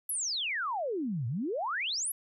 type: exponential two-way sweep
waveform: sine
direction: down then up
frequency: 11840 to 109.4 to 11840 Hz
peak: -30 dBFS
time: 0.09-2.12 s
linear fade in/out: 5 ms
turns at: 1.27 s
effects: none